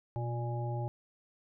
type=harmonic tone with a mistuned harmonic; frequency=118.5 Hz; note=A#2; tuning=29 cents sharp; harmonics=1 / 3 / 5 / 7; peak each=-33 / -43 / -44 / -42 dBFS; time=0.16-0.88 s; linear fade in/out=0 ms; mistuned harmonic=1; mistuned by=+43 cents; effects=none